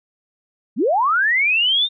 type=linear sweep; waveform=sine; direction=up; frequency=169.6 to 3681 Hz; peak=-14 dBFS; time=0.76-1.89 s; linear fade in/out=50 ms; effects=none